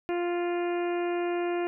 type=harmonic tone; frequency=349.2 Hz; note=F4; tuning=in tune; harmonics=1 / 2 / 3 / 4 / 5 / 6 / 7 / 8; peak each=-27 / -34 / -42 / -43 / -44 / -47 / -44 / -48 dBFS; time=0.09-1.67 s; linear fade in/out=0 ms; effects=none